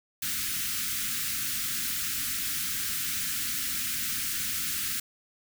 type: band-stop noise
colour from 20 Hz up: white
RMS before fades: -31 dBFS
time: 0.22-5 s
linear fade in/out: 5 ms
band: 300 to 1300 Hz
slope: 48 dB/octave
effects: none